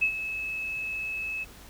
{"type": "tone with ADSR envelope", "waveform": "sine", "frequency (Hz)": 2592, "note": "E7", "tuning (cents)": -30, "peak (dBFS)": -19, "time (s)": [0.01, 1.45], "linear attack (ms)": 17, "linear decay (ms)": 84, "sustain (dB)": -11, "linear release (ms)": 22, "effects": ["added 50 Hz sine -53 dBFS peak until 1.69 s", "pink hiss -50 dBFS RMS until 1.69 s"]}